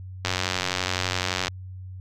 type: click train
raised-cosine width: 0.2 ms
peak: -6 dBFS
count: 114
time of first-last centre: 0.25-1.481 s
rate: 91.8 Hz
effects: added 93 Hz sine -35 dBFS peak until 2 s + MP3 96 kbps